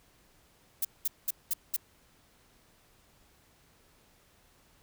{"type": "noise bursts", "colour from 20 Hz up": "violet", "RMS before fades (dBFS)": -29, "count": 5, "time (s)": [0.82, 1.765], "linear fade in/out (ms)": 5, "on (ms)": 29, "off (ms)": 200, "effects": ["pink hiss -64 dBFS RMS until 4.82 s"]}